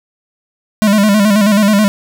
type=tone with vibrato; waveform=square; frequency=206.9 Hz; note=G#3; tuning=6 cents flat; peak=-8 dBFS; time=0.82-1.88 s; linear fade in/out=0 ms; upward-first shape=square; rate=9.3 Hz; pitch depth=67 cents each way; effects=none